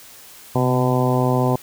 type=harmonic tone with a mistuned harmonic; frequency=126.4 Hz; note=B2; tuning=41 cents sharp; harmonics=1 / 2 / 3 / 4 / 5 / 6 / 7 / 8; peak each=-19 / -22 / -24 / -25 / -26 / -27 / -27 / -28 dBFS; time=0.55-1.56 s; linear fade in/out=5 ms; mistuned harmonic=1; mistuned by=+38 cents; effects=white hiss -43 dBFS RMS until 1.62 s